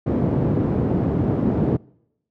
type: band-pass noise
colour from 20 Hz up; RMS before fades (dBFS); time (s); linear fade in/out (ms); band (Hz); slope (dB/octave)
pink; -20; 0.06-1.77; 10; 110 to 360; 12
effects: noise-tail reverb RT60 0.8 s tail -26 dB re dry + high-pass 60 Hz 12 dB/octave